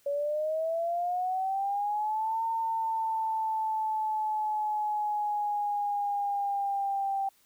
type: linear two-way sweep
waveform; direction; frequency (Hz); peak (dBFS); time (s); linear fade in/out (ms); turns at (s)
sine; up then down; 562 to 908 to 782; -27; 0.06-7.29; 5; 2.44
effects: white hiss -65 dBFS RMS until 7.45 s